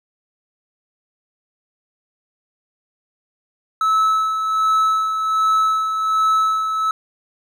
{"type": "tone with tremolo", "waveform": "triangle", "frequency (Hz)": 1301, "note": "E6", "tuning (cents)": -23, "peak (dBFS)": -11, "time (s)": [3.81, 6.91], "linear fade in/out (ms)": 2, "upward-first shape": "sine", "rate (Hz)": 1.3, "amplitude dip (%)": 50, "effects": []}